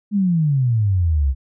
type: exponential sweep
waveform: sine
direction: down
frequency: 212.1 to 63.8 Hz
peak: -14 dBFS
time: 0.11-1.35 s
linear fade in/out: 50 ms
effects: none